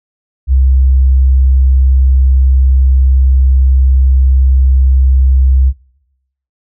sine tone, 65.6 Hz, C2, 5 cents sharp, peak -5 dBFS, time 0.47-5.73 s, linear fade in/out 50 ms, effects noise-tail reverb RT60 0.8 s tail -21 dB re dry

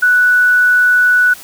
sine tone, 1480 Hz, F#6, in tune, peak -7 dBFS, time 0.02-1.34 s, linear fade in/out 10 ms, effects white hiss -35 dBFS RMS until 1.43 s

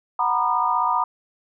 sine chord, B major seventh, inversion second, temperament equal with one note detuned, 740 / 932.3 / 987.8 / 1217.5 Hz, F#5 / A#5 / B5 / D#6, 0 / 0 / 0 / -38 cents, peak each -27 / -23 / -23 / -23 dBFS, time 0.19-1.04 s, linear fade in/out 5 ms, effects none

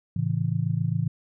sine chord, A major, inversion none, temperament just, 110 / 137.5 / 165 Hz, A2 / C#3 / E3, 0 / -14 / +2 cents, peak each -27 dBFS, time 0.16-1.08 s, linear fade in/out 5 ms, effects none

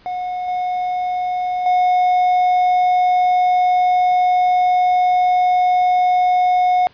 triangle tone with level steps, 727 Hz, F#5, 31 cents flat, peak -19 / -16 / -10 dBFS, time 0.06-6.87 s, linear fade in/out 0 ms, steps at 0.48 / 1.66 s, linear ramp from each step 2 ms, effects pink hiss -50 dBFS RMS until 6.93 s + resampled to 11025 Hz

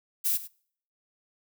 violet noise with echo, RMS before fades -26 dBFS, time 0.24-0.38 s, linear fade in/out 20 ms, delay 100 ms, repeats 1, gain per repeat -15 dB, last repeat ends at 0.48 s, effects noise-tail reverb RT60 0.6 s tail -26 dB re dry

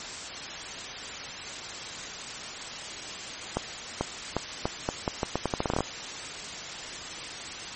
accelerating click train, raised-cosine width 1 ms, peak -11 dBFS, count 17, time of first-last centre 3.57-5.806 s, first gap 440 ms, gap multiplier 0.81, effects white hiss -37 dBFS RMS until 7.75 s + MP3 32 kbps

